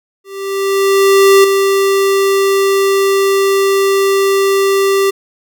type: tone with ADSR envelope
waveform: square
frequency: 392 Hz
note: G4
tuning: in tune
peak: -4 dBFS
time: 0.24-5.11 s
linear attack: 1200 ms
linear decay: 5 ms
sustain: -6 dB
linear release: 14 ms
effects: none